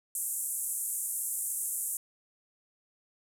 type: band-pass noise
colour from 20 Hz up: pink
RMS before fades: -34 dBFS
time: 0.15-1.97 s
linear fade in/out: 2 ms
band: 7800 to 13000 Hz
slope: 48 dB/octave
effects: none

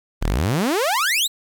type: exponential sweep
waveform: sawtooth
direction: up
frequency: 31.21 to 4162 Hz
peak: -14 dBFS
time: 0.21-1.28 s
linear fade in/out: 20 ms
effects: 8-bit

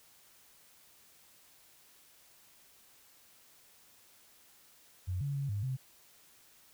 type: tone with pitch steps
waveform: sine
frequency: 91.4 / 141.1 / 139.2 / 101.7 / 130.7 Hz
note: F#2 / C#3 / C#3 / G#2 / C3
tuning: -21 / +31 / +8 / -36 / -1 cents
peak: -32 dBFS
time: 5.07-5.77 s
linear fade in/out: 20 ms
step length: 140 ms
effects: white hiss -62 dBFS RMS until 6.73 s

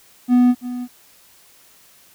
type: tone with echo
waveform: triangle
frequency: 246.9 Hz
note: B3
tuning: in tune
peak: -8 dBFS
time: 0.28-0.55 s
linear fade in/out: 50 ms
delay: 330 ms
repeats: 1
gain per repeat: -14 dB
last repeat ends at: 0.88 s
effects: white hiss -51 dBFS RMS until 2.14 s

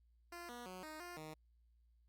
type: tone with pitch steps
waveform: 10% pulse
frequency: 346.4 / 241.7 / 184.2 / 310.3 / 351.6 / 155.7 Hz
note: F4 / B3 / F#3 / D#4 / F4 / D#3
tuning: -14 / -37 / -7 / -5 / +12 / +2 cents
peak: -40 dBFS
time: 0.32-1.34 s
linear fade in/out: 5 ms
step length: 170 ms
effects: added 58 Hz sine -68 dBFS peak until 2.08 s + Opus 48 kbps

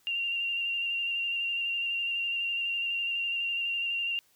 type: tone with vibrato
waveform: sine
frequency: 2772 Hz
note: F7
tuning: 14 cents flat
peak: -28 dBFS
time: 0.07-4.19 s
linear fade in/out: 0 ms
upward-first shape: square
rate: 12 Hz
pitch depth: 17 cents each way
effects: white hiss -66 dBFS RMS until 4.35 s

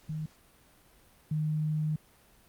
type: tone pair in turn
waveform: sine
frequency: 155.56 / 153.86 Hz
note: D#3 / D#3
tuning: 0 / -19 cents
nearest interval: unison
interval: 19 cents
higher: first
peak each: -32 / -27 dBFS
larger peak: second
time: 0.09-0.26 / 1.31-1.96 s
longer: second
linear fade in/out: 5 ms
effects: pink hiss -61 dBFS RMS until 2.48 s + Opus 48 kbps

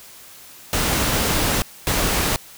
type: noise bursts at uneven times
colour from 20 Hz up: pink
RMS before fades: -20 dBFS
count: 2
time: 0.73-1.62 / 1.87-2.36 s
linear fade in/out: 0 ms
effects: white hiss -43 dBFS RMS until 2.57 s

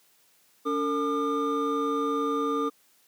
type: tone cluster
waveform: triangle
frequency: 283.8 / 452.8 / 1205 Hz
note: C#4 / A4 / D6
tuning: +41 / +50 / +44 cents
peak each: -27 dBFS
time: 0.65-2.7 s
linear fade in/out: 20 ms
effects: white hiss -63 dBFS RMS until 3.07 s + high-pass 150 Hz 12 dB/octave

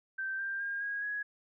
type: tone with pitch steps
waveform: sine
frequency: 1558 / 1585.2 / 1612.9 / 1641.1 / 1669.8 Hz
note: G6 / G6 / G6 / G#6 / G#6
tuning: -11 / +19 / +49 / -21 / +9 cents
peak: -33 dBFS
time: 0.18-1.23 s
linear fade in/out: 10 ms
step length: 210 ms
effects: none

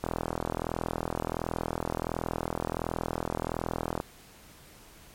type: click train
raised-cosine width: 1 ms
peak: -15 dBFS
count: 165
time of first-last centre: 0.04-4.001 s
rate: 41.4 Hz
effects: pink hiss -53 dBFS RMS until 5.14 s + MP3 64 kbps

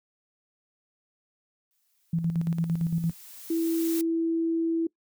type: noise with exponential growth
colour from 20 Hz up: blue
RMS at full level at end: -34 dBFS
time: 1.71-4.01 s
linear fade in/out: 0 ms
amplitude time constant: 500 ms
type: tone with tremolo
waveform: sine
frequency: 166.6 Hz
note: E3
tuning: 19 cents sharp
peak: -22 dBFS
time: 2.13-3.11 s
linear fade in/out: 5 ms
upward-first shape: square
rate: 8.8 Hz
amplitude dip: 55%
type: tone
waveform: sine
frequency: 329.6 Hz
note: E4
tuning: in tune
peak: -23 dBFS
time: 3.5-4.87 s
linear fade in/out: 5 ms
effects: noise-tail reverb RT60 0.1 s tail -23 dB re dry

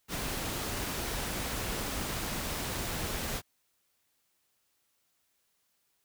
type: noise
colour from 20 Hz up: pink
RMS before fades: -35 dBFS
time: 0.08-3.42 s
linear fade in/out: 50 ms
effects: white hiss -75 dBFS RMS until 6.04 s

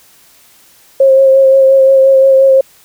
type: tone with vibrato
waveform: sine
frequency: 536 Hz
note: C5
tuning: 42 cents sharp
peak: -3 dBFS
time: 1-2.61 s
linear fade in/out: 5 ms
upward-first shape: sine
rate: 5.7 Hz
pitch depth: 19 cents each way
effects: white hiss -45 dBFS RMS until 2.84 s

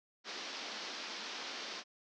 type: band-pass noise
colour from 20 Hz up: white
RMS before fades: -44 dBFS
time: 0.24-1.84 s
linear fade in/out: 50 ms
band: 200 to 5600 Hz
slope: 48 dB/octave
effects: none

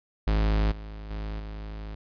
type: tone with level steps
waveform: 45% pulse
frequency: 52.6 Hz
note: G#1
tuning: 23 cents sharp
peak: -21 / -37 / -31 / -35 dBFS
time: 0.27-1.95 s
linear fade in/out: 5 ms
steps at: 0.71 / 1.1 / 1.39 s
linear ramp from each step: 10 ms
effects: resampled to 11025 Hz

